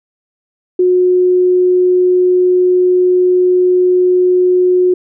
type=tone; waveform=sine; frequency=363.3 Hz; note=F#4; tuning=32 cents flat; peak=-7 dBFS; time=0.79-4.94 s; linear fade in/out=5 ms; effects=none